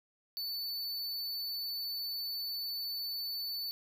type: tone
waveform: square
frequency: 4493 Hz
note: C#8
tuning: 23 cents sharp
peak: -36 dBFS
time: 0.37-3.71 s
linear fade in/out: 0 ms
effects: none